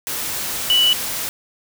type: tone in noise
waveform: sine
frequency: 2960 Hz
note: F#7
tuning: in tune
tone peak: -12 dBFS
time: 0.7-0.93 s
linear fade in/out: 0 ms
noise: white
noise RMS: -25 dBFS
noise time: 0.07-1.29 s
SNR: +10 dB
effects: none